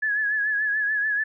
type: tone with vibrato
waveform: sine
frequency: 1698 Hz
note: G#6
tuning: 38 cents sharp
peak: -21 dBFS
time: 0.02-1.24 s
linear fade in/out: 10 ms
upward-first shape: triangle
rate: 6.9 Hz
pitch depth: 65 cents each way
effects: none